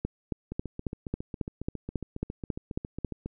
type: two click trains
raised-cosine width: 3 ms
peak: -22 / -16 dBFS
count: 21 / 12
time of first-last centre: 0.52-3.26 / 0.05-3.047 s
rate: 7.3 / 3.67 Hz
effects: none